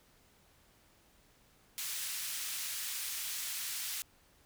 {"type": "band-pass noise", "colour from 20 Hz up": "white", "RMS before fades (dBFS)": -39, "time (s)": [1.78, 4.02], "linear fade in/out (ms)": 0, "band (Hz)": [1800, 15000], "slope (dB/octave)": 12, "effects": ["pink hiss -66 dBFS RMS until 4.45 s"]}